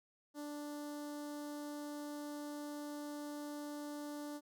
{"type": "tone with notch filter", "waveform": "sawtooth", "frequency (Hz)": 293.7, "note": "D4", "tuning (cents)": 0, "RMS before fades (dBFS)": -45, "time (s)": [0.34, 4.41], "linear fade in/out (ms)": 50, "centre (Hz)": 2400, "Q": 0.82, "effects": []}